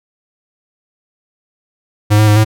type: tone with pitch steps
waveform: square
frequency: 105 / 107.4 / 105 / 108.7 Hz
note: G#2 / A2 / G#2 / A2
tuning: +19 / -41 / +19 / -21 cents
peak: -7 dBFS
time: 2.1-2.448 s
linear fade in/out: 20 ms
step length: 87 ms
effects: none